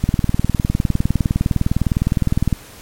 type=click train; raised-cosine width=5 ms; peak=-3 dBFS; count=50; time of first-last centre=0.04-2.527 s; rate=19.7 Hz; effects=pink hiss -40 dBFS RMS until 2.81 s + MP3 64 kbps